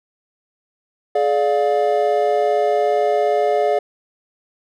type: chord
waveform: triangle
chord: D diminished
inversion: second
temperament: just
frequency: 422.9 / 587.3 / 704.8 Hz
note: Ab4 / D5 / F5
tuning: +31 / 0 / +16 cents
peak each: -17 dBFS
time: 1.15-3.79 s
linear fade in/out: 5 ms
effects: none